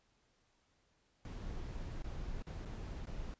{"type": "noise with dropouts", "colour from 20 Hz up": "brown", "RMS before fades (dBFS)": -43, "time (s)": [1.25, 3.34], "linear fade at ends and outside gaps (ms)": 1, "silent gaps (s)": [[2.023, 2.043], [2.423, 2.468], [2.651, 2.657], [3.056, 3.07]], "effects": ["pink hiss -75 dBFS RMS until 3.39 s", "resampled to 16000 Hz"]}